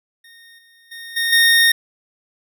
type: tone with level steps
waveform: 25% pulse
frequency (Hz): 1847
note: A#6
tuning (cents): -16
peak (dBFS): -40 / -46 / -29 / -14 / -7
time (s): 0.24-1.72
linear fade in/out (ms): 5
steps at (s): 0.58 / 0.91 / 1.16 / 1.32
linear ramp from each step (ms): 10
effects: none